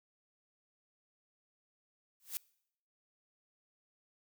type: noise with exponential growth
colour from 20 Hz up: blue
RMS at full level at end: -34 dBFS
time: 2.2-2.37 s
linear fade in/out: 0 ms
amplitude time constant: 35 ms
effects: noise-tail reverb RT60 0.7 s tail -24 dB re dry